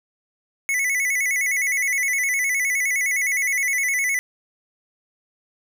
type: tone with vibrato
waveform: square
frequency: 2093 Hz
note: C7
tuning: in tune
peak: -20 dBFS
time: 0.69-4.19 s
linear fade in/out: 0 ms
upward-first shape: square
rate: 9.7 Hz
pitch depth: 84 cents each way
effects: none